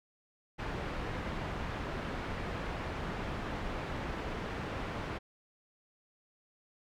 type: low-pass noise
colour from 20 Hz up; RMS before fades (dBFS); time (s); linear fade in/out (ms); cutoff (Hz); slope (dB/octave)
pink; -38; 0.58-5.19; 20; 2200; 12
effects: none